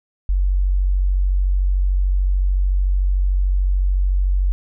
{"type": "tone", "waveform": "sine", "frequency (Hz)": 46.79, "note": "F#1", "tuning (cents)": 20, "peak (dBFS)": -14, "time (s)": [0.29, 4.52], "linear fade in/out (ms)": 0, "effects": []}